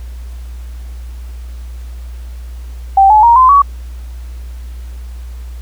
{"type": "tone with pitch steps", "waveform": "sine", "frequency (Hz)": [780, 855.5, 938.4, 1029.2, 1128.9], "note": ["G5", "A5", "A#5", "C6", "C#6"], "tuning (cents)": [-9, -49, 11, -29, 31], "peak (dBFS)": -3, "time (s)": [2.97, 3.62], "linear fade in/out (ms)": 5, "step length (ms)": 130, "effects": ["added 60 Hz sine -24 dBFS peak until 5.61 s", "pink hiss -45 dBFS RMS until 5.61 s"]}